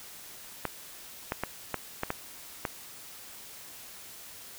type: clicks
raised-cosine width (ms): 0.5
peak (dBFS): -14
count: 7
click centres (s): 0.653 / 1.321 / 1.436 / 1.743 / 2.034 / 2.104 / 2.652
effects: white hiss -47 dBFS RMS until 4.58 s